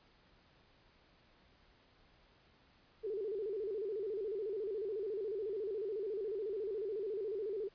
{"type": "tone with vibrato", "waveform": "sine", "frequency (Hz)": 413.1, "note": "G#4", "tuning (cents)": -9, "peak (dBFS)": -36, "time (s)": [3.03, 7.69], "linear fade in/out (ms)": 20, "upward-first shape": "square", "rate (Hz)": 14, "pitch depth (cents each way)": 110, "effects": ["pink hiss -67 dBFS RMS until 7.74 s", "resampled to 11025 Hz"]}